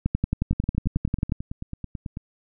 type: two click trains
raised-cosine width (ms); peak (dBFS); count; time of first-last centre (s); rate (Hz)
5; -19 / -9; 16 / 15; 0.53-2.171 / 0.06-1.321; 9.14 / 11.1
effects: none